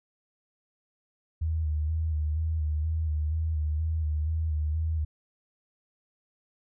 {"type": "tone with vibrato", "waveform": "sine", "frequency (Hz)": 78.1, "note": "D#2", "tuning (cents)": 7, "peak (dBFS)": -25, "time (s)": [1.41, 5.05], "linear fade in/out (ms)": 10, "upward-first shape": "square", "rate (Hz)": 2.1, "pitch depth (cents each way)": 42, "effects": []}